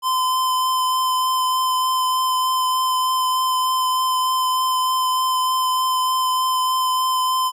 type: tone with vibrato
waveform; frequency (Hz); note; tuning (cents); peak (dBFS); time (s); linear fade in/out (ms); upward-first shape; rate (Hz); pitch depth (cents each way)
square; 1027; C6; -33; -18; 0.02-7.52; 50; triangle; 3.3; 11
effects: none

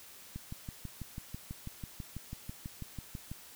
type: click train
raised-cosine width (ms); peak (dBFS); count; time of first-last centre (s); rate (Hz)
5; -28; 19; 0.36-3.316; 6.09
effects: white hiss -53 dBFS RMS until 3.55 s

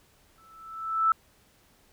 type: tone with exponential growth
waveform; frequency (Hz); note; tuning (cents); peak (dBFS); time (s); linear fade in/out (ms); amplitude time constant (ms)
sine; 1318.5; E6; 0; -17; 0.38-1.12; 2; 160
effects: pink hiss -62 dBFS RMS until 1.92 s

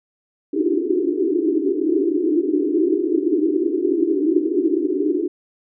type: band-pass noise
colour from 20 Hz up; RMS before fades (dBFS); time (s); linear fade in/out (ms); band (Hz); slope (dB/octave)
pink; -19; 0.53-5.28; 10; 290 to 400; 96
effects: none

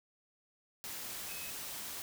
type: tone in noise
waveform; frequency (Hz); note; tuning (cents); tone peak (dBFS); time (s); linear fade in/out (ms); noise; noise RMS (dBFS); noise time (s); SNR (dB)
sine; 2559; D#7; +48; -48; 1.29-1.5; 0; white; -43; 0.84-2.02; -8
effects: none

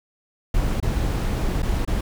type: noise with dropouts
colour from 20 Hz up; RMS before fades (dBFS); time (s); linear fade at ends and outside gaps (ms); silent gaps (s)
brown; -22; 0.54-2.01; 5; 0.802-0.826 / 1.622-1.629 / 1.851-1.875
effects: none

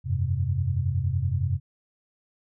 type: chord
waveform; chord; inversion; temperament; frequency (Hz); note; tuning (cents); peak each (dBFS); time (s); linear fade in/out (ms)
sine; F suspended second; none; equal; 87.31 / 98 / 130.81; F2 / G2 / C3; 0 / 0 / 0; -27; 0.04-1.6; 50
effects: none

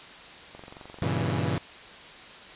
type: click train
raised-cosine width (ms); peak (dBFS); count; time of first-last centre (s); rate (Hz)
1; -30; 21; 0.55-1.423; 22.9
type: chord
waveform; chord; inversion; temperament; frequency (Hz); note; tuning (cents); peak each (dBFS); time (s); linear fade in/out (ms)
sawtooth; G diminished seventh; none; equal with one note detuned; 98 / 119.4 / 138.59 / 164.81; G2 / Bb2 / Db3 / Fb3; 0 / +42 / 0 / 0; -27; 1.02-1.58; 0
effects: white hiss -45 dBFS RMS until 2.55 s + resampled to 8000 Hz

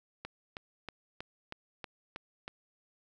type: click train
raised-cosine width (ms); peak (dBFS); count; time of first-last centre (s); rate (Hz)
0.3; -24; 8; 0.25-2.479; 3.14
effects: none

